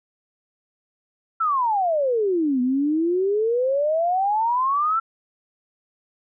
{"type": "exponential two-way sweep", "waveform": "sine", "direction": "down then up", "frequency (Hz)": [1357, 244.8, 1357], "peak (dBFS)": -18, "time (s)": [1.4, 5], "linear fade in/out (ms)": 10, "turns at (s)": 2.61, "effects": []}